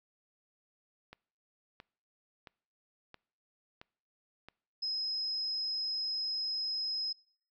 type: click train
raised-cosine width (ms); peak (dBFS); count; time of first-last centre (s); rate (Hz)
0.3; -32; 6; 1.13-4.486; 1.49
type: tone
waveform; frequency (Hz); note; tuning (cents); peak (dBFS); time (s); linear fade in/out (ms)
sine; 5110; D#8; +45; -32; 4.82-7.13; 10
effects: noise-tail reverb RT60 0.6 s tail -25 dB re dry